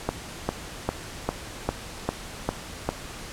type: click train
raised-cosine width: 1 ms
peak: -9 dBFS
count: 8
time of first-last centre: 0.09-2.89 s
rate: 2.5 Hz
effects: pink hiss -39 dBFS RMS until 3.32 s + low-pass 10000 Hz 12 dB/octave